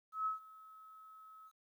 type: tone with ADSR envelope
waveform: sine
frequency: 1289 Hz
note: E6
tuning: 39 cents flat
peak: -32 dBFS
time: 0.12-1.52 s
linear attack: 140 ms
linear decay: 130 ms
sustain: -22 dB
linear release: 53 ms
effects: 12-bit